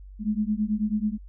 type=beating tone pair; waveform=sine; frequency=207.7 / 216.9 Hz; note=G#3 / A3; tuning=0 / -25 cents; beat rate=9.2 Hz; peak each=-26 / -26 dBFS; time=0.19-1.18 s; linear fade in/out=50 ms; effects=added 48 Hz sine -41 dBFS peak until 1.28 s